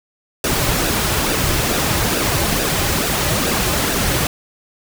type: noise with flanger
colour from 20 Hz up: pink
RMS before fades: -18 dBFS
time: 0.44-4.27 s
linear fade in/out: 2 ms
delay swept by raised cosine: 0.92 to 4.42 ms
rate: 2.3 Hz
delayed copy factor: -0.5
effects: none